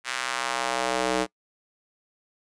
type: tone with high-pass filter sweep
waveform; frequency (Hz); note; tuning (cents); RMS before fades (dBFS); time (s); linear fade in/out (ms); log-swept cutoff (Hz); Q
square; 63; B1; +35; -27; 0.04-1.27; 50; 1700 to 360; 1.2
effects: noise-tail reverb RT60 0.1 s tail -23 dB re dry + resampled to 22050 Hz